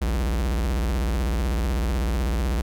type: tone with vibrato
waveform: square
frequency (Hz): 60.1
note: B1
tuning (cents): -46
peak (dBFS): -22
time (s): 0.01-2.62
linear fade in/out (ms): 10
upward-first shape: sine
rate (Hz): 16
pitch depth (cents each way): 290
effects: none